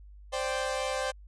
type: chord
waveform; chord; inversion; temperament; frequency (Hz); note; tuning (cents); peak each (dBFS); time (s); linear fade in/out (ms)
sawtooth; C suspended second; none; equal; 523.3 / 587.3 / 784; C5 / D5 / G5; 0 / 0 / 0; -28 / -31 / -32; 0.32-1.12; 20
effects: added 50 Hz sine -47 dBFS peak until 1.27 s + resampled to 22050 Hz